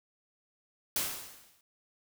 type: noise with exponential decay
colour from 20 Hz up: white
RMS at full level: -29 dBFS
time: 0.96-1.61 s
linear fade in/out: 2 ms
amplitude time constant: 140 ms
effects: none